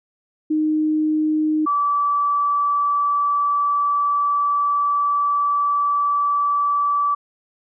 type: tone pair in turn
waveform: sine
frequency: 308.9 / 1155.5 Hz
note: D#4 / D6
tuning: -12 / -28 cents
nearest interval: octave + major seventh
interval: 2284 cents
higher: second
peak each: -16 dBFS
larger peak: neither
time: 0.5-1.66 / 1.66-7.15 s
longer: second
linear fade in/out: 10 ms
effects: none